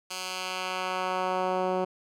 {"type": "tone with band-pass filter sweep", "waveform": "10% pulse", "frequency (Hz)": 185, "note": "F#3", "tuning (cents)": 0, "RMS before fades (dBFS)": -30, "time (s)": [0.1, 1.85], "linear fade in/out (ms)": 10, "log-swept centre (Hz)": [5500, 430], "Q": 0.76, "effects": []}